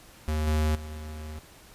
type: tone with level steps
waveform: square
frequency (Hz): 77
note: D#2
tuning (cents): -17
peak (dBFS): -26 / -23 / -37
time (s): 0.28-1.39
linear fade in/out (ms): 0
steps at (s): 0.47 / 0.75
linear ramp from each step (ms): 5
effects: pink hiss -52 dBFS RMS until 1.74 s + resampled to 32000 Hz